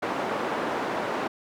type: band-pass noise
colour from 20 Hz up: white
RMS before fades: -29 dBFS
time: 0.02-1.28 s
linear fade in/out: 10 ms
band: 230 to 990 Hz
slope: 12 dB/octave
effects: none